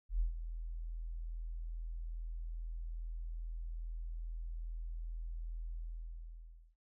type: tone with ADSR envelope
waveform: sine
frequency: 41.2 Hz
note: E1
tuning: in tune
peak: -28 dBFS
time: 0.09-6.76 s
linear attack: 110 ms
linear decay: 120 ms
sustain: -11 dB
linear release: 1000 ms
effects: none